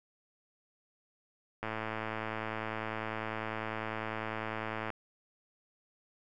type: click train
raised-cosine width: 0.5 ms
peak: -21 dBFS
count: 361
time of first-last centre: 1.63-4.903 s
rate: 110 Hz
effects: none